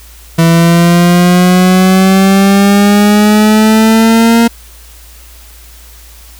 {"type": "exponential sweep", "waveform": "40% pulse", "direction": "up", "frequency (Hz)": [164.81, 233.1], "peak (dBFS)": -3, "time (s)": [0.38, 4.48], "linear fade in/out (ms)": 10, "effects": ["added 57 Hz sine -34 dBFS peak until 6.39 s", "white hiss -38 dBFS RMS until 6.39 s"]}